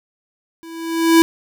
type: tone with level ramp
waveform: square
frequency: 329.6 Hz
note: E4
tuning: in tune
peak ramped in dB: -36 to -6 dBFS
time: 0.63-1.22 s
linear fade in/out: 0 ms
effects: none